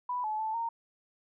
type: tone with pitch steps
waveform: sine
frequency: 988 / 860 / 876 / 923 Hz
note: B5 / A5 / A5 / A#5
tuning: 0 / -40 / -8 / -17 cents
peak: -30 dBFS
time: 0.09-0.69 s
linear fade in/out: 5 ms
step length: 150 ms
effects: none